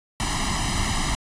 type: noise with comb filter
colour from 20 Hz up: pink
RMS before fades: -24 dBFS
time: 0.2-1.15 s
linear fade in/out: 0 ms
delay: 1 ms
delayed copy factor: +0.95
effects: resampled to 22050 Hz